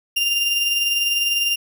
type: tone with tremolo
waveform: 35% pulse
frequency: 2794 Hz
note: F7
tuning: in tune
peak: -14 dBFS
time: 0.16-1.56 s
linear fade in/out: 10 ms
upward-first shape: triangle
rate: 20 Hz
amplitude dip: 45%
effects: none